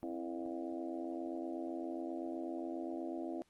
harmonic tone with a mistuned harmonic, 87.7 Hz, F2, 8 cents sharp, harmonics 3 / 4 / 5 / 6 / 7 / 8 / 9, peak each -44 / -41 / -53 / -52 / -48 / -49 / -59 dBFS, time 0.03-3.42 s, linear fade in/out 0 ms, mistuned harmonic 4, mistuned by -95 cents, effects pink hiss -74 dBFS RMS until 3.49 s + Opus 24 kbps

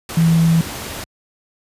sine tone in noise, 164.81 Hz, E3, in tune, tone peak -10 dBFS, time 0.17-0.61 s, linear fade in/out 2 ms, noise pink, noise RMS -28 dBFS, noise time 0.09-1.04 s, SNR +15 dB, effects high-pass 60 Hz 12 dB/octave + resampled to 32000 Hz

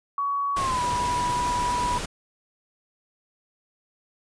sine tone with pitch glide, 1125 to 979.4 Hz, C#6 to B5, +25 to -15 cents, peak -23 dBFS, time 0.18-1.98 s, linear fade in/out 2 ms, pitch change -240 cents, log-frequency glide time 0.56-0.81 s
pink noise, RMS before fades -31 dBFS, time 0.56-2.06 s, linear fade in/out 10 ms
effects resampled to 22050 Hz

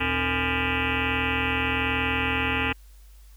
sine tone with frequency modulation, 1396.9 Hz, F6, in tune, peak -22 dBFS, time 0-2.73 s, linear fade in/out 10 ms, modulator 189 Hz, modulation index 7.7, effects added 50 Hz sine -46 dBFS peak until 3.36 s + white hiss -60 dBFS RMS until 3.36 s

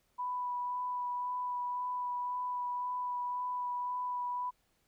sine tone with vibrato, 987.8 Hz, B5, in tune, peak -33 dBFS, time 0.18-4.51 s, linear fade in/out 20 ms, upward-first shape sine, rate 1.9 Hz, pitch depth 11 cents each way, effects pink hiss -74 dBFS RMS until 4.87 s

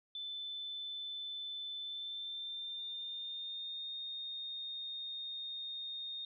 sine tone with pitch glide, 3520 to 3684 Hz, A7 to A#7, 0 to -21 cents, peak -40 dBFS, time 0.15-6.25 s, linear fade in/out 2 ms, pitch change +79 cents, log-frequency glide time 1.8-3.94 s, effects none

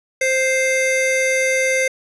square tone pair together, 523.3 / 2097 Hz, C5 / C7, 0 / +3 cents, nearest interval 2 octaves, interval 2403 cents, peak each -19 dBFS, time 0.21-1.88 s, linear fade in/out 5 ms, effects resampled to 24000 Hz + 8-bit

